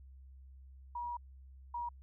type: tone pair in turn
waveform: sine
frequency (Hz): 959 / 955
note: A#5 / A#5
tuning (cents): +49 / +42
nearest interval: unison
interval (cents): 7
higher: first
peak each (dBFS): -37 / -36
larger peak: second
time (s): 0.95-1.17 / 1.74-1.89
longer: first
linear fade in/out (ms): 5
effects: added 66 Hz sine -52 dBFS peak until 2.02 s